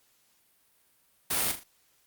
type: noise with echo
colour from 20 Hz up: white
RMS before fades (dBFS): -28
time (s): 1.3-1.52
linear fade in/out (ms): 10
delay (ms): 39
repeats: 3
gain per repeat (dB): -8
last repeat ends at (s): 1.637
effects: white hiss -67 dBFS RMS until 2.06 s + Opus 48 kbps